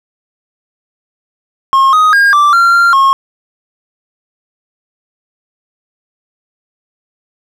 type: tone with pitch steps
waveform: triangle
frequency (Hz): 1076 / 1251 / 1619 / 1171 / 1378 / 1386 / 1084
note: C6 / D#6 / G#6 / D6 / F6 / F6 / C#6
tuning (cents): +48 / +9 / -45 / -5 / -24 / -14 / -39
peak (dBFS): -3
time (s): 1.73-3.13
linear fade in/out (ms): 0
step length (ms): 200
effects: none